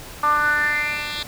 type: tone with band-pass filter sweep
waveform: 10% pulse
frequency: 296.8 Hz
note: D4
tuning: 18 cents sharp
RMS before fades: -21 dBFS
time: 0.23-1.23 s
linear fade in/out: 5 ms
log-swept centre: 1100 to 3500 Hz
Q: 6.6
effects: pink hiss -38 dBFS RMS until 1.27 s